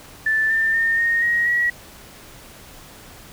sine tone with pitch steps, 1760 / 1790.8 / 1822.1 / 1853.9 / 1886.3 / 1919.3 Hz, A6 / A6 / A#6 / A#6 / A#6 / B6, 0 / +30 / -40 / -10 / +20 / -50 cents, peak -16 dBFS, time 0.26-1.7 s, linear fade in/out 5 ms, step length 240 ms, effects pink hiss -43 dBFS RMS until 3.32 s

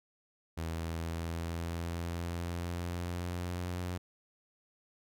sawtooth tone with pitch glide, 82 to 89.42 Hz, E2 to F2, -9 to +41 cents, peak -31 dBFS, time 0.57-3.98 s, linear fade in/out 10 ms, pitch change +150 cents, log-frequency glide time 0.69-3.85 s, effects none

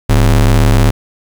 square ring-modulated tone, 75 Hz, D2, 37 cents sharp, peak -4 dBFS, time 0.09-0.91 s, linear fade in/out 10 ms, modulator 33.5 Hz, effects 7-bit

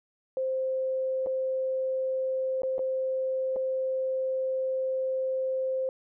sine tone with dropouts, 523.3 Hz, C5, in tune, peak -26 dBFS, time 0.37-5.89 s, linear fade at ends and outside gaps 1 ms, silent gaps 1.262-1.269 / 2.62-2.633 / 2.782-2.792 / 3.561-3.565 s, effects none

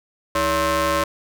sawtooth ring-modulated tone, 246.9 Hz, B3, in tune, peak -11 dBFS, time 0.35-1.04 s, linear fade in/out 5 ms, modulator 814 Hz, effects none

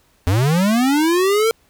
square linear sweep, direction up, 84 to 460 Hz, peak -14 dBFS, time 0.27-1.51 s, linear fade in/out 0 ms, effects pink hiss -58 dBFS RMS until 1.69 s

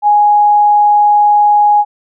sine tone, 830.6 Hz, G#5, in tune, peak -5 dBFS, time 0.02-1.85 s, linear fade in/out 50 ms, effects none

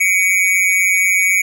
square tone with amplitude modulation, 2248 Hz, C#7, 24 cents sharp, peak -9 dBFS, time 0-1.42 s, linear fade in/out 10 ms, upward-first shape sine, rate 187 Hz, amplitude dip 70%, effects none

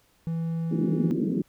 triangle tone with pitch glide, 164.81 to 163.77 Hz, E3 to E3, 0 to -11 cents, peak -24 dBFS, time 0.27-1.11 s, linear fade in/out 0 ms, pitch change -11 cents, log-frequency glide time 0.87-0.92 s
white band-pass noise, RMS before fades -26 dBFS, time 0.71-1.42 s, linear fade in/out 5 ms, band 160 to 370 Hz, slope 48 dB/octave
effects pink hiss -64 dBFS RMS until 1.48 s

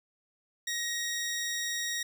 15% pulse tone, 1884 Hz, A#6, 18 cents sharp, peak -25 dBFS, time 0.67-2.03 s, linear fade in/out 5 ms, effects none

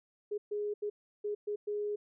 sine tone bursts at uneven times, 415.3 Hz, G#4, in tune, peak -32 dBFS, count 6, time 0.31-0.38 / 0.51-0.74 / 0.82-0.9 / 1.24-1.35 / 1.47-1.56 / 1.67-1.96 s, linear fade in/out 10 ms, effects none

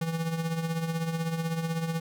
square tone with tremolo, 164.2 Hz, E3, 6 cents flat, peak -26 dBFS, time 0.01-2 s, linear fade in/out 5 ms, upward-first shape triangle, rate 16 Hz, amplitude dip 65%, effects none

